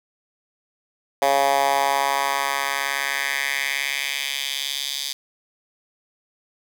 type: tone with high-pass filter sweep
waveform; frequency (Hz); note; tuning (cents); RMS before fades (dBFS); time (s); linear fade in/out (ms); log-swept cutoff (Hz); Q
10% pulse; 138.9; C#3; +4; -23; 1.22-5.13; 2; 640 to 4100; 2.3
effects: none